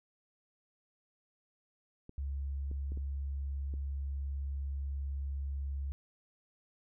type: clicks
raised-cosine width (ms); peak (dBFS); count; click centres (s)
3; -35; 5; 2.094 / 2.714 / 2.92 / 2.974 / 3.739
type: tone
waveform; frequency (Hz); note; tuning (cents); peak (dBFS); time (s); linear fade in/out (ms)
sine; 69.3; C#2; 0; -34; 2.18-5.92; 0
effects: none